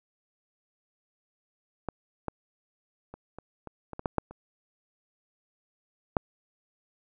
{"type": "clicks", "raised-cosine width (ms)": 1, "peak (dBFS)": [-17, -17, -28, -27, -26, -24, -22, -13, -10, -30, -9], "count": 11, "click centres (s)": [1.887, 2.283, 3.14, 3.386, 3.673, 3.933, 3.994, 4.058, 4.183, 4.31, 6.168], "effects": []}